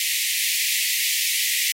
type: high-pass noise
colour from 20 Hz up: pink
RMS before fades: -23 dBFS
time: 0-1.72 s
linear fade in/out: 2 ms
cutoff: 1900 Hz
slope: 96 dB/octave
effects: AAC 48 kbps